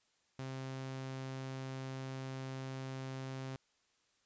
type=tone; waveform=sawtooth; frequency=132.4 Hz; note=C3; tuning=21 cents sharp; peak=-37 dBFS; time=0.39-3.56 s; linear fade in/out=2 ms; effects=white hiss -75 dBFS RMS until 4.25 s + resampled to 16000 Hz